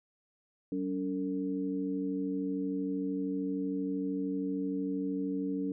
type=tone cluster; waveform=sine; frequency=190.7 / 283.7 / 452.6 Hz; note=G3 / C#4 / A4; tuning=-47 / +40 / +49 cents; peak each=-37 / -32 / -40 dBFS; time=0.72-5.72 s; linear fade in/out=2 ms; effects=none